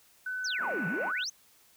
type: tone with pitch glide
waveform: sine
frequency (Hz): 1506 to 1489.6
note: F#6 to F#6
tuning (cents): +30 to +11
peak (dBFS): -32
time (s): 0.26-1.24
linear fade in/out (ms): 5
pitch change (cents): -19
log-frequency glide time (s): 0.44-0.61
type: exponential two-way sweep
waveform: sine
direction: down then up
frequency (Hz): 6645 to 153.9 to 6645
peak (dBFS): -32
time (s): 0.44-1.3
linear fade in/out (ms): 10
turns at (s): 0.87
type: band-pass noise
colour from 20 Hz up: pink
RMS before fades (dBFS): -42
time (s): 0.58-1.13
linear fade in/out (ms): 50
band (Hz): 180 to 2700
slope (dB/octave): 96
effects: white hiss -62 dBFS RMS until 1.76 s